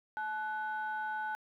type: tone pair together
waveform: sine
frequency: 860.8 / 1488 Hz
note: A5 / F#6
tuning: -38 / +9 cents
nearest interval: major sixth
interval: 947 cents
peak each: -35 / -37 dBFS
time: 0.17-1.35 s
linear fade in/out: 0 ms
effects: tanh soft clip ceiling -28 dBFS + 12-bit